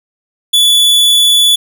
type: tone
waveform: 45% pulse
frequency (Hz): 3443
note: A7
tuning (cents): -38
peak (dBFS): -6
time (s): 0.53-1.56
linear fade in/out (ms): 10
effects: none